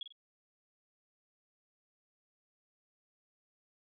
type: tone with echo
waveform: sine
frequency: 3334 Hz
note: G#7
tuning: 6 cents sharp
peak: -37 dBFS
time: 0.01-0.03 s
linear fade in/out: 2 ms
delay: 47 ms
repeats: 2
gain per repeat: -8 dB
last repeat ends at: 0.124 s
effects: none